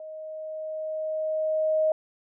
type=tone with level ramp; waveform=sine; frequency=626 Hz; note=D#5; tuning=10 cents sharp; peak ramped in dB=-37 to -19 dBFS; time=0-1.92 s; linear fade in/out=2 ms; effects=none